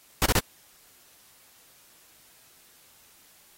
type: noise bursts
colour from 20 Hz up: pink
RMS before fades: -21 dBFS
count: 3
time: 0.22-0.389 s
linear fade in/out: 0 ms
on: 37 ms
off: 29 ms
effects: white hiss -57 dBFS RMS until 3.57 s + AAC 48 kbps